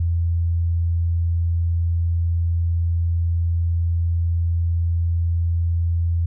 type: tone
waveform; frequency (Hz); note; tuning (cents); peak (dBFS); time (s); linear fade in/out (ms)
sine; 84.5; E2; +43; -17; 0-6.26; 5
effects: none